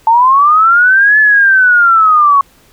sine linear two-way sweep, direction up then down, 880 to 1736 to 1100 Hz, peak -4 dBFS, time 0.07-2.41 s, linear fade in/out 2 ms, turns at 1.19 s, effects pink hiss -47 dBFS RMS until 2.72 s

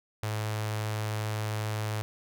sawtooth tone with notch filter, 107.5 Hz, A2, 40 cents flat, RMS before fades -32 dBFS, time 0.23-2.02 s, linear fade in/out 0 ms, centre 250 Hz, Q 0.82, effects none

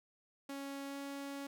sawtooth tone with pitch glide, 277.2 to 279.1 Hz, C#4 to C#4, 0 to +12 cents, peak -38 dBFS, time 0.49-1.47 s, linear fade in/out 5 ms, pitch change +12 cents, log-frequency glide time 0.86-0.97 s, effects none

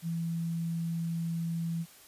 sine tone, 166.6 Hz, E3, 19 cents sharp, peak -30 dBFS, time 0.02-1.86 s, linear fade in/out 50 ms, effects white hiss -55 dBFS RMS until 2.07 s + resampled to 32000 Hz

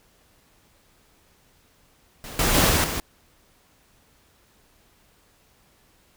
pink noise with level steps, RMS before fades -38 / -21 / -18 / -20 / -28 dBFS, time 2.24-3 s, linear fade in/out 0 ms, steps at 2.39 / 2.54 / 2.69 / 2.84 s, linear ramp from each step 2 ms, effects pink hiss -60 dBFS RMS until 6.16 s

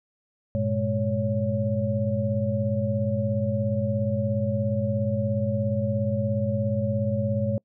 sine tone cluster, 101.8 / 118.8 / 209.7 / 558 Hz, G#2 / A#2 / G#3 / C#5, -34 / +33 / +17 / +11 cents, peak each -28 dBFS, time 0.55-7.58 s, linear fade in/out 0 ms, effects noise-tail reverb RT60 0.1 s tail -26 dB re dry

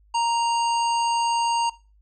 harmonic tone, 932.3 Hz, A#5, in tune, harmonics 1 / 3 / 5 / 7 / 9, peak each -20 / -30 / -34 / -37 / -39 dBFS, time 0.14-1.7 s, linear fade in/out 10 ms, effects noise-tail reverb RT60 0.3 s tail -19 dB re dry + added 51 Hz sine -54 dBFS peak until 2.01 s

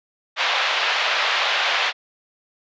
white band-pass noise, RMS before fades -21 dBFS, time 0.36-1.93 s, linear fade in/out 50 ms, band 600 to 3600 Hz, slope 24 dB/octave, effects resampled to 16000 Hz

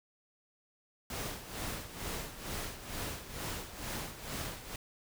pink noise with tremolo, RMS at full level -38 dBFS, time 1.1-4.76 s, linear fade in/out 2 ms, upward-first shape sine, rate 2.2 Hz, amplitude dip 70%, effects none

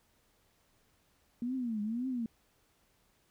sine tone with vibrato, 233.1 Hz, A#3, in tune, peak -32 dBFS, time 1.42-2.26 s, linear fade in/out 2 ms, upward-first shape triangle, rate 1.9 Hz, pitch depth 230 cents each way, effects pink hiss -71 dBFS RMS until 3.3 s

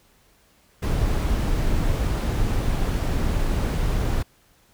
brown noise, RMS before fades -22 dBFS, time 0.82-4.23 s, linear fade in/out 10 ms, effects pink hiss -59 dBFS RMS until 4.73 s

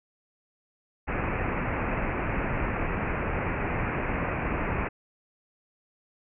pink low-pass noise, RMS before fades -29 dBFS, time 1.07-4.89 s, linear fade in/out 20 ms, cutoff 2600 Hz, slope 96 dB/octave, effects none

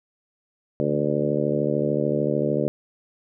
harmonic tone with a mistuned harmonic, 73.42 Hz, D2, in tune, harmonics 2 / 3 / 4 / 5 / 6 / 7 / 8, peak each -28 / -28 / -28 / -28 / -28 / -28 / -28 dBFS, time 0.8-2.68 s, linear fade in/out 0 ms, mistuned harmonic 2, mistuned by -39 cents, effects none

